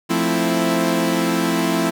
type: chord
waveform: sawtooth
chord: F major seventh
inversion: none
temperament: equal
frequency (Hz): 174.61 / 220 / 261.6 / 329.6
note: F3 / A3 / C4 / E4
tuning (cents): 0 / 0 / 0 / 0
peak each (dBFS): -19 / -20 / -19 / -17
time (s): 0.09-1.91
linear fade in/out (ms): 20
effects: none